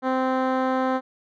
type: tone with low-pass filter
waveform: 10% pulse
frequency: 259.9 Hz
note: C4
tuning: 11 cents flat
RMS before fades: -23 dBFS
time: 0.02-1.01 s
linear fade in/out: 50 ms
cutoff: 1500 Hz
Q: 0.51
effects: none